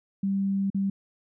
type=tone with dropouts; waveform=sine; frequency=196 Hz; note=G3; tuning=in tune; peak=-23 dBFS; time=0.23-0.9 s; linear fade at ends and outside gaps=5 ms; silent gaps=0.702-0.745 s; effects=none